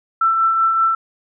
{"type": "tone with tremolo", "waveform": "sine", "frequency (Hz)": 1335, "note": "E6", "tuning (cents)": 22, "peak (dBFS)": -11, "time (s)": [0.21, 0.95], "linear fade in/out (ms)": 5, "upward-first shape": "triangle", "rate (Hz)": 5.2, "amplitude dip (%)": 40, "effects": []}